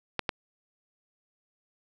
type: clicks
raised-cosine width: 0.3 ms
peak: -11 dBFS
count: 2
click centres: 0.193 / 0.292 s
effects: none